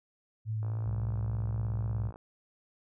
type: tone with vibrato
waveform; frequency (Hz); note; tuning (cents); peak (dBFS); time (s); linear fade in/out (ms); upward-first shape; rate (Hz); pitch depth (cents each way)
sine; 108.4; A2; -25; -30; 0.45-2.12; 50; sine; 3.7; 20
type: click train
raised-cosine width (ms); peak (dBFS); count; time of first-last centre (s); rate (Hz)
1; -34; 88; 0.63-2.159; 56.9
type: harmonic tone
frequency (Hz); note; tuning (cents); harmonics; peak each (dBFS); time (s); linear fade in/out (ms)
64; C2; -38; 1 / 2 / 3; -37 / -43 / -47; 0.86-2.11; 5
effects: none